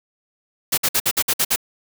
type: noise bursts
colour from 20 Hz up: white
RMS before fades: -18 dBFS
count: 8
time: 0.72-1.561 s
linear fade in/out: 10 ms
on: 57 ms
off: 55 ms
effects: none